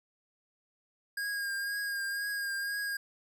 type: tone with vibrato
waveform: square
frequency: 1624 Hz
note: G#6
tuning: 39 cents flat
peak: -33 dBFS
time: 1.17-2.97 s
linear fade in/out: 5 ms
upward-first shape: triangle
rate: 2 Hz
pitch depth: 30 cents each way
effects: none